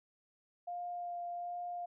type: tone with vibrato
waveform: sine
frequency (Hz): 702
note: F5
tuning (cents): +9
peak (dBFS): -38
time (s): 0.67-1.86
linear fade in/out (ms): 10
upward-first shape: sine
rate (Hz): 1.3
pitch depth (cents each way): 10
effects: none